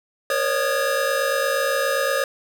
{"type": "tone cluster", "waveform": "square", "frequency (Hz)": [476.7, 545, 594, 1230, 1683], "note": ["A#4", "C#5", "D5", "D#6", "G#6"], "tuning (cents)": [39, -29, 20, -20, 23], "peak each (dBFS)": [-30, -23, -30, -28, -28], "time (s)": [0.3, 2.24], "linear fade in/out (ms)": 2, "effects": []}